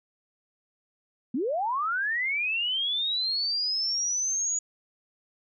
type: linear sweep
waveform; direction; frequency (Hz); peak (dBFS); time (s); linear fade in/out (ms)
sine; up; 217.8 to 6850; -25; 1.34-4.59; 5
effects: none